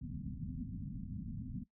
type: low-pass noise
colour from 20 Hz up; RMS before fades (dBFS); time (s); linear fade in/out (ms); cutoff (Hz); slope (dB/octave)
white; -43; 0.01-1.64; 10; 260; 96
effects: noise-tail reverb RT60 0.1 s tail -17 dB re dry